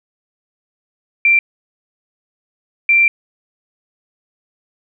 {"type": "tone bursts at uneven times", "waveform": "sine", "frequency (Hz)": 2358, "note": "D7", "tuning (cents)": 6, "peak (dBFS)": -8, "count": 2, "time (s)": [[1.25, 1.39], [2.89, 3.08]], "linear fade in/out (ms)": 2, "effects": []}